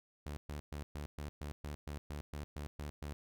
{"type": "tone bursts", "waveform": "sawtooth", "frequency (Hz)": 73.5, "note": "D2", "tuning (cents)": 2, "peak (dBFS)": -37, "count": 13, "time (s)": [0.26, 3.13], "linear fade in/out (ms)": 0, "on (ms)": 110, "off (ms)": 120, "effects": []}